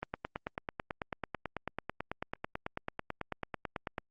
click train, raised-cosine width 0.5 ms, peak -20 dBFS, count 37, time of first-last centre 0.03-3.982 s, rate 9.11 Hz, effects Opus 32 kbps

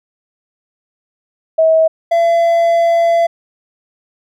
sine / triangle tone pair in turn, 643 / 675.6 Hz, E5 / E5, -43 / +42 cents, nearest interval minor second, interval 85 cents, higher second, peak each -7 dBFS, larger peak neither, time 1.58-1.88 / 2.11-3.27 s, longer second, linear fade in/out 10 ms, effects none

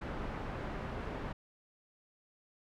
pink low-pass noise, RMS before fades -40 dBFS, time 0.01-1.33 s, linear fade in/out 10 ms, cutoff 1600 Hz, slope 12 dB/octave, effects none

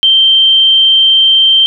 sine tone, 3136 Hz, G7, in tune, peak -4 dBFS, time 0.03-1.66 s, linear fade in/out 0 ms, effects none

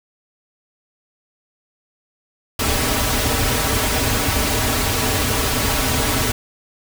pink noise with comb filter, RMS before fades -19 dBFS, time 2.59-6.32 s, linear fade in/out 5 ms, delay 5.7 ms, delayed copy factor -0.8, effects none

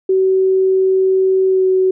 sine tone with pitch glide, 379 to 375.1 Hz, F#4 to F#4, +42 to +24 cents, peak -10 dBFS, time 0.09-1.91 s, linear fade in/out 5 ms, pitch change -18 cents, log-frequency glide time 1.47-1.65 s, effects none

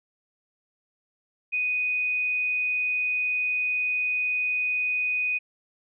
sine tone, 2489 Hz, D#7, in tune, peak -23 dBFS, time 1.52-5.39 s, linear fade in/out 20 ms, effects none

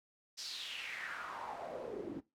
pink noise with band-pass filter sweep, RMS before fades -44 dBFS, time 0.37-2.21 s, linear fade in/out 20 ms, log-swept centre 5300 to 270 Hz, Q 4.3, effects noise-tail reverb RT60 0.2 s tail -17 dB re dry

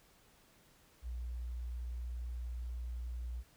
sine tone, 60.2 Hz, B1, 44 cents flat, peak -38 dBFS, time 1.02-3.44 s, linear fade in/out 50 ms, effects pink hiss -66 dBFS RMS until 3.56 s

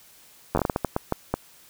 slowing click train, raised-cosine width 1 ms, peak -8 dBFS, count 12, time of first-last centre 0.55-1.34 s, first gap 10 ms, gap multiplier 1.36, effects white hiss -53 dBFS RMS until 1.69 s

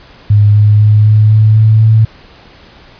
sine tone with pitch steps, 103.83 / 104.92 / 106.01 / 107.12 / 108.24 / 109.37 / 110.51 Hz, G#2 / G#2 / G#2 / A2 / A2 / A2 / A2, 0 / +18 / +36 / -46 / -28 / -10 / +8 cents, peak -3 dBFS, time 0.3-2.05 s, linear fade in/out 5 ms, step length 250 ms, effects pink hiss -39 dBFS RMS until 2.99 s + resampled to 11025 Hz

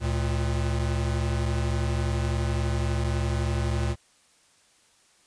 square tone pair together, 71.34 / 114.9 Hz, D2 / A#2, -50 / -25 cents, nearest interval minor sixth, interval 825 cents, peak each -27 / -28 dBFS, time 0-3.96 s, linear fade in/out 50 ms, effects white hiss -61 dBFS RMS until 5.26 s + resampled to 22050 Hz

